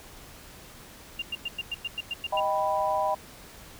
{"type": "tone bursts", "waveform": "sine", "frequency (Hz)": 2794, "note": "F7", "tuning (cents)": 0, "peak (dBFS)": -28, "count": 10, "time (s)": [1.19, 2.4], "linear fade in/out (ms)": 5, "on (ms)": 31, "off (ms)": 100}
{"type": "chord", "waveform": "sine", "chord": "Eb augmented", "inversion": "none", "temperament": "equal", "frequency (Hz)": [622.3, 784, 987.8], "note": ["Eb5", "G5", "B5"], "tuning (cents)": [0, 0, 0], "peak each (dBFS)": -28, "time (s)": [2.32, 3.15], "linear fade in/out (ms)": 10}
{"effects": ["pink hiss -48 dBFS RMS until 3.79 s"]}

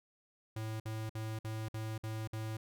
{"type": "tone bursts", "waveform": "square", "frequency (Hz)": 110, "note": "A2", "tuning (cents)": 0, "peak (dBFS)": -38, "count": 7, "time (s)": [0.56, 2.57], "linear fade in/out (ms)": 5, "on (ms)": 240, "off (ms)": 55, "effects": []}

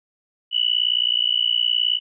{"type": "tone with amplitude modulation", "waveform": "sine", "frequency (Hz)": 2960, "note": "F#7", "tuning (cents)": 0, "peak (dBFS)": -13, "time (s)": [0.51, 2], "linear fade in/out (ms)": 50, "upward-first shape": "sine", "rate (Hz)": 59.1, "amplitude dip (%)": 100, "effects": []}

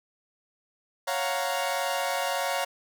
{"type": "chord", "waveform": "sawtooth", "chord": "Gb major seventh", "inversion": "second", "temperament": "equal", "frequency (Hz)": [554.4, 698.5, 740, 932.3], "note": ["Db5", "F5", "Gb5", "Bb5"], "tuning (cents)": [0, 0, 0, 0], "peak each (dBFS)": [-27, -28, -30, -29], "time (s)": [1.07, 2.65], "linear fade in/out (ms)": 10, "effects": []}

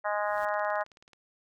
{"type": "harmonic tone", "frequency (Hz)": 207.7, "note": "G#3", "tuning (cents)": 0, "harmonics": [3, 4, 5, 6, 7, 8, 9], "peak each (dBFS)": [-31, -33, -35, -37, -38, -39, -40], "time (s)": [0.04, 0.84], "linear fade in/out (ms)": 20}
{"type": "noise with exponential growth", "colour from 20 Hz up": "pink", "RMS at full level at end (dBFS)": -49, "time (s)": [0.06, 0.45], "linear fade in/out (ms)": 0, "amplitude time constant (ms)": 84}
{"type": "click train", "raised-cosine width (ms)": 0.2, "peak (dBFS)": -37, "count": 15, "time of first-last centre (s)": [0.38, 1.133], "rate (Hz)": 18.6}
{"effects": []}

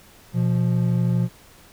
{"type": "tone pair together", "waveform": "triangle", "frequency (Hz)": [122.05, 174.61], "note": ["B2", "F3"], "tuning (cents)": [-20, 0], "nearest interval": "tritone", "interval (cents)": 620, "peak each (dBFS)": [-18, -19], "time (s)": [0.33, 1.29], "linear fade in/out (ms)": 50, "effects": ["pink hiss -50 dBFS RMS until 1.72 s"]}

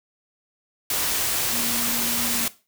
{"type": "tone in noise", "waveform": "sine", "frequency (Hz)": 236.4, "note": "A#3", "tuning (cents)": 24, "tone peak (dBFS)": -32, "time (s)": [1.53, 2.46], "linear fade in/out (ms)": 2, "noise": "white", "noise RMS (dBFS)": -24, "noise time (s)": [0.9, 2.48], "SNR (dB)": -11, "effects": ["noise-tail reverb RT60 0.3 s tail -17 dB re dry"]}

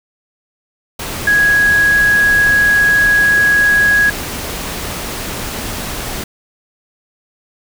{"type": "tone in noise", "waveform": "sine", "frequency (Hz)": 1661.2, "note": "G#6", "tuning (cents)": 0, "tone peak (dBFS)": -8, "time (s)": [1.27, 4.1], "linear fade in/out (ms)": 5, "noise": "pink", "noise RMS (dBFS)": -23, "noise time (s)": [0.99, 6.24], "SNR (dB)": 12, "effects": []}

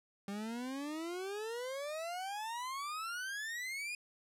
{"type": "exponential sweep", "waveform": "40% pulse", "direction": "up", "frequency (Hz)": [196, 2489], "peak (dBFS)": -38, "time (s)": [0.28, 3.95], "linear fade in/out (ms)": 2, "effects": ["low-pass 12000 Hz 12 dB/octave"]}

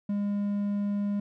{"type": "tone", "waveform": "triangle", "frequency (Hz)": 203.4, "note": "G#3", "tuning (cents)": -36, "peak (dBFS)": -24, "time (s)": [0.09, 1.2], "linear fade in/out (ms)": 5, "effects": []}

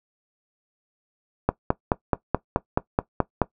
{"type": "click train", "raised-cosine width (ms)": 1, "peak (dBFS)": -4, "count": 10, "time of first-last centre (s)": [1.49, 3.417], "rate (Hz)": 4.67, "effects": ["noise-tail reverb RT60 0.1 s tail -18 dB re dry"]}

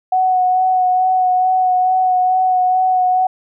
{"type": "tone with vibrato", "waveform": "sine", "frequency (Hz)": 740, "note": "F#5", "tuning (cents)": 0, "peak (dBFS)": -11, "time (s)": [0.12, 3.27], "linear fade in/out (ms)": 5, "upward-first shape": "sine", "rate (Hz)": 2.3, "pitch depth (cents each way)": 17, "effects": []}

